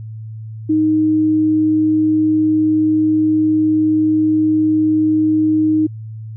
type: tone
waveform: sine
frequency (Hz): 310.9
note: D#4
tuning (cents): -1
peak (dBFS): -11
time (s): 0.69-5.87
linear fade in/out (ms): 10
effects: added 110 Hz sine -27 dBFS peak until 6.36 s